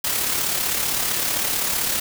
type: noise with amplitude modulation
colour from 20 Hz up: white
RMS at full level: -21 dBFS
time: 0.04-2 s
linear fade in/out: 5 ms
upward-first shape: sine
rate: 35.6 Hz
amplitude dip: 40%
effects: none